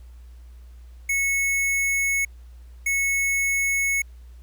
square tone pair in turn, 2200 / 2200 Hz, C#7 / C#7, -14 / -14 cents, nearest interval unison, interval 0 cents, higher neither, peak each -21 dBFS, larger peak neither, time 1.09-2.25 / 2.86-4.02 s, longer neither, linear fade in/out 5 ms, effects added 60 Hz sine -41 dBFS peak until 4.42 s + pink hiss -62 dBFS RMS until 4.42 s

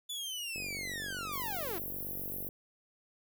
sawtooth linear sweep, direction down, 3491 to 300.8 Hz, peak -34 dBFS, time 0.09-1.79 s, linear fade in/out 10 ms
click train, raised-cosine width 2 ms, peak -33 dBFS, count 93, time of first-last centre 0.56-2.489 s, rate 47.7 Hz
white high-pass noise, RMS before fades -40 dBFS, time 1.32-2.49 s, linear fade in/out 10 ms, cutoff 11000 Hz, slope 96 dB/octave
effects none

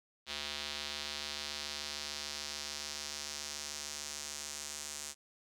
square tone with band-pass filter sweep, 73.42 Hz, D2, in tune, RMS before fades -42 dBFS, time 0.26-5.15 s, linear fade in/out 50 ms, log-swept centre 3800 to 7200 Hz, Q 1.9, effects none

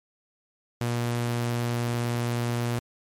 sawtooth tone, 119.4 Hz, A#2, 42 cents sharp, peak -21 dBFS, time 0.81-2.79 s, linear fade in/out 0 ms, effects MP3 64 kbps

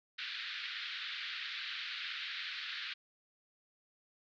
white band-pass noise, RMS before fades -42 dBFS, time 0.18-2.94 s, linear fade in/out 10 ms, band 1400 to 4200 Hz, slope 48 dB/octave, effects none

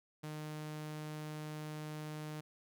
sawtooth tone, 152.9 Hz, D#3, 30 cents flat, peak -38 dBFS, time 0.23-2.41 s, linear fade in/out 10 ms, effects none

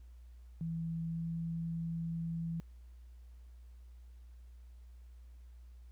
sine tone with pitch glide, 164.81 to 165.96 Hz, E3 to E3, 0 to +12 cents, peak -35 dBFS, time 0.61-2.6 s, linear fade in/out 0 ms, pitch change +12 cents, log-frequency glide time 1.06-1.24 s, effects added 60 Hz sine -51 dBFS peak until 5.91 s + pink hiss -75 dBFS RMS until 5.91 s

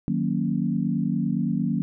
sine chord, D# minor seventh, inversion none, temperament equal, 155.56 / 185 / 233.1 / 277.2 Hz, D#3 / F#3 / A#3 / C#4, 0 / 0 / 0 / 0 cents, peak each -28 / -26 / -26 / -30 dBFS, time 0.08-1.82 s, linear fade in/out 0 ms, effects none

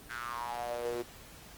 sawtooth tone with high-pass filter sweep, 120 Hz, B2, 49 cents flat, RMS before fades -37 dBFS, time 0.09-1.03 s, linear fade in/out 20 ms, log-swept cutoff 1600 to 370 Hz, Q 7.4, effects pink hiss -52 dBFS RMS until 1.57 s + Opus 24 kbps

